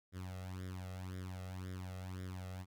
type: tone with flanger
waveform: sawtooth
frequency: 92.5 Hz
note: F#2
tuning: in tune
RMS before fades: -45 dBFS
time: 0.12-2.66 s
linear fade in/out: 50 ms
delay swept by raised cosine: 0.56 to 1.56 ms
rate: 1.9 Hz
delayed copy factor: +0.8
effects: none